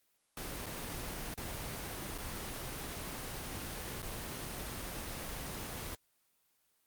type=noise with dropouts; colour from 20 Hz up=pink; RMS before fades=-41 dBFS; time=0.37-5.95 s; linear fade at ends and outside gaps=2 ms; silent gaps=0.66-0.664 / 1.341-1.376 / 2.179-2.183 / 4.02-4.027 s; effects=white hiss -75 dBFS RMS until 6.86 s + Opus 24 kbps